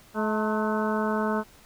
harmonic tone with a mistuned harmonic, 214.7 Hz, A3, 42 cents flat, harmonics 1 / 2 / 3 / 4 / 5 / 6 / 7, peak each -27 / -30 / -32 / -33 / -34 / -35 / -35 dBFS, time 0.14-1.44 s, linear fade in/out 50 ms, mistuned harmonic 4, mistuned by +62 cents, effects pink hiss -54 dBFS RMS until 1.65 s

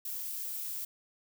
violet noise, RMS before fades -38 dBFS, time 0.05-0.85 s, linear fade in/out 5 ms, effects none

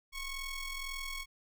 sawtooth ring-modulated tone, 1099 Hz, C#6, 15 cents flat, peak -31 dBFS, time 0.12-1.26 s, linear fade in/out 50 ms, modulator 1120 Hz, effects none

